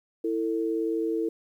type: tone pair together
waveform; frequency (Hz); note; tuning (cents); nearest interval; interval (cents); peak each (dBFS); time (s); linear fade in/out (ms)
sine; 329.6 / 448.5; E4 / A4; 0 / +33; perfect fourth; 533; -27 / -28; 0.24-1.29; 5
effects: 10-bit